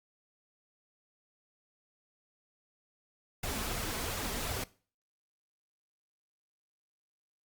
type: noise with flanger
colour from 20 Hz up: pink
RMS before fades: -36 dBFS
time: 3.43-4.64 s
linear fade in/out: 5 ms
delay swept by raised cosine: 1.4 to 4.7 ms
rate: 2.8 Hz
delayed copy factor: +0.5
effects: noise-tail reverb RT60 0.4 s tail -20 dB re dry + Opus 48 kbps